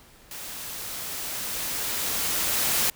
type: noise with level ramp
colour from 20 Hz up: white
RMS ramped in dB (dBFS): -38 to -23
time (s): 0.31-2.9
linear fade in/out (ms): 2
effects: pink hiss -53 dBFS RMS until 2.95 s